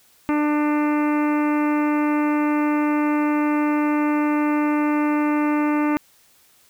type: harmonic tone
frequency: 297.9 Hz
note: D4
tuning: 25 cents sharp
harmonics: 1 / 2 / 3 / 4 / 5 / 6 / 7 / 8 / 9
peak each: -18 / -30 / -28 / -30 / -35 / -38 / -35 / -39 / -41 dBFS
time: 0.29-5.97 s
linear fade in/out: 0 ms
effects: white hiss -56 dBFS RMS until 6.69 s